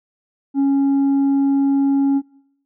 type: tone with tanh clipping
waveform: sine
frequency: 276.3 Hz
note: C#4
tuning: 6 cents flat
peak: -14 dBFS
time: 0.54-2.22 s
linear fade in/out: 50 ms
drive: 3 dB
effects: noise-tail reverb RT60 0.7 s tail -22 dB re dry